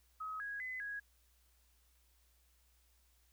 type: tone with pitch steps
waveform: sine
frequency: 1272 / 1653 / 2025 / 1657 Hz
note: D#6 / G#6 / B6 / G#6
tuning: +38 / -9 / +43 / -4 cents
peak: -40 dBFS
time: 0.2-1 s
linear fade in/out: 10 ms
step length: 200 ms
effects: added 60 Hz sine -70 dBFS peak until 3.32 s + white hiss -74 dBFS RMS until 3.32 s